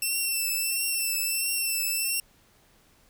5% pulse tone with vibrato, 2681 Hz, E7, 29 cents sharp, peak -17 dBFS, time 0.02-2.2 s, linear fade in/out 2 ms, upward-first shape triangle, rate 1.5 Hz, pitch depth 41 cents each way, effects pink hiss -61 dBFS RMS until 3.09 s

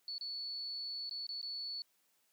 sine tone with dropouts, 4435 Hz, C#8, in tune, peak -39 dBFS, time 0.08-1.82 s, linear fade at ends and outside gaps 1 ms, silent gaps 0.181-0.21 / 1.095-1.11 / 1.267-1.29 / 1.415-1.428 s, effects white hiss -75 dBFS RMS until 2.32 s + high-pass 150 Hz 12 dB/octave

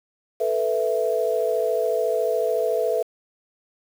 sine chord, A suspended second, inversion none, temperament equal, 440 / 493.9 / 659.3 Hz, A4 / B4 / E5, 0 / 0 / 0 cents, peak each -24 dBFS, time 0.4-3.03 s, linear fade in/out 10 ms, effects 7-bit

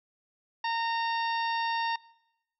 harmonic tone, 920 Hz, A#5, 23 cents flat, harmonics 1 / 2 / 3 / 4 / 5 / 6, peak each -29 / -35 / -39 / -41 / -43 / -45 dBFS, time 0.64-1.96 s, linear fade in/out 5 ms, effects noise-tail reverb RT60 0.9 s tail -22 dB re dry

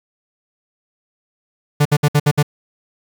45% pulse tone bursts, 146.83 Hz, D3, in tune, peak -10 dBFS, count 6, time 1.8-2.429 s, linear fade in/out 10 ms, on 54 ms, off 61 ms, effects 7-bit

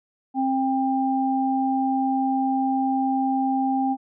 sine tone pair together, 265.3 / 795 Hz, C4 / G5, +24 / +24 cents, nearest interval octave + perfect fifth, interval 1900 cents, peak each -22 / -23 dBFS, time 0.34-3.97 s, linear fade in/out 50 ms, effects none

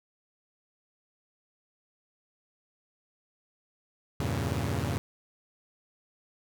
sawtooth chord, E diminished seventh, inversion none, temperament equal, 82.41 / 98 / 116.54 / 138.59 Hz, E2 / G2 / Bb2 / Db3, 0 / 0 / 0 / 0 cents, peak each -30 dBFS, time 4.2-4.98 s, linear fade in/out 0 ms, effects none

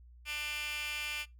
15% pulse tone with high-pass filter, 297.9 Hz, D4, 25 cents sharp, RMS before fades -38 dBFS, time 0.25-1.26 s, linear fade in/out 50 ms, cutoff 2200 Hz, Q 7.7, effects noise-tail reverb RT60 0.2 s tail -22 dB re dry + added 60 Hz sine -53 dBFS peak until 1.39 s

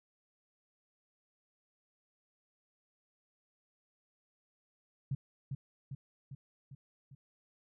sine tone with echo, 135.5 Hz, C#3, 39 cents flat, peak -31 dBFS, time 5.11-5.15 s, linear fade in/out 5 ms, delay 400 ms, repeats 5, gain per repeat -4 dB, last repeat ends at 7.15 s, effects none

